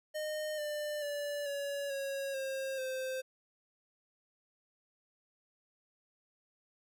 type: tone with pitch steps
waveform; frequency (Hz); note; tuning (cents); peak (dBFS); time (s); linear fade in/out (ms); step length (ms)
square; 613 / 596.6 / 580.6 / 565.1 / 549.9 / 535.2 / 520.9; D#5 / D5 / D5 / C#5 / C#5 / C5 / C5; -26 / +27 / -20 / +33 / -14 / +39 / -8; -36; 0.14-3.22; 20; 440
effects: none